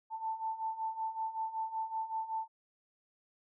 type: beating tone pair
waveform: sine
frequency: 884 / 889.3 Hz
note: A5 / A5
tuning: +8 / +18 cents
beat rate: 5.3 Hz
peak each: -40 / -36 dBFS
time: 0.1-2.48 s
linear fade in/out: 50 ms
effects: none